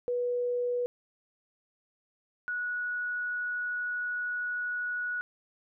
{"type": "tone pair in turn", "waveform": "sine", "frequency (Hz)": [488.6, 1464.1], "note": ["B4", "F#6"], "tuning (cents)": [-19, -19], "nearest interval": "octave + perfect fifth", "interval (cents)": 1900, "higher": "second", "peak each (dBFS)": [-27, -30], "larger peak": "first", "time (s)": [[0.08, 0.86], [2.48, 5.21]], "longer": "second", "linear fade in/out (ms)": 0, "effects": []}